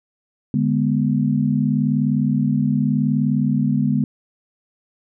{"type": "chord", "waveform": "sine", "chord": "G# diminished", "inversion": "second", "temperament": "equal", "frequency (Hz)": [146.83, 207.7, 246.9], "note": ["D3", "G#3", "B3"], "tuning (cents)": [0, 0, 0], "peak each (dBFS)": -20, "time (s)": [0.54, 4.04], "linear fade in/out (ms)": 2, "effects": []}